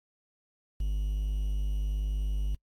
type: tone with quantisation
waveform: triangle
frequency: 50.6 Hz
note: G#1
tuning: 44 cents flat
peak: -25 dBFS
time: 0.8-2.55 s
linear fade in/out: 5 ms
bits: 9
effects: noise-tail reverb RT60 0.1 s tail -24 dB re dry + AAC 64 kbps